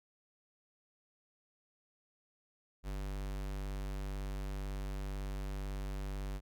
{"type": "tone", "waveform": "square", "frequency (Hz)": 49, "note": "G1", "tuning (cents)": 0, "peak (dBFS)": -38, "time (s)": [2.83, 6.41], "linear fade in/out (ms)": 50, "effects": []}